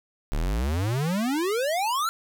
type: exponential sweep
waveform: square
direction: up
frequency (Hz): 33.87 to 1396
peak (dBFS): -24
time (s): 0.32-2.09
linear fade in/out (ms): 0
effects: none